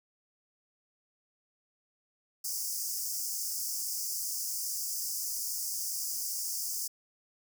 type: high-pass noise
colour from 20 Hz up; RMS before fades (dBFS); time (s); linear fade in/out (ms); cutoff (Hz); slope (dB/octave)
pink; -35; 2.44-6.88; 10; 4900; 96
effects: none